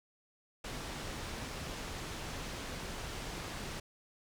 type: low-pass noise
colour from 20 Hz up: pink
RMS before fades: -42 dBFS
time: 0.64-3.8 s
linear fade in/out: 5 ms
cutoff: 7300 Hz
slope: 12 dB/octave
effects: none